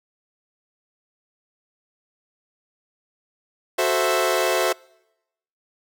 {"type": "chord", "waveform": "sawtooth", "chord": "F# half-diminished seventh", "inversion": "none", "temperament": "equal", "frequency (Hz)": [370, 440, 523.3, 659.3], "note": ["F#4", "A4", "C5", "E5"], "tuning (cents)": [0, 0, 0, 0], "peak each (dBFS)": [-20, -23, -20, -19], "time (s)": [3.78, 4.73], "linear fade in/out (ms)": 10, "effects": ["noise-tail reverb RT60 0.9 s tail -26 dB re dry"]}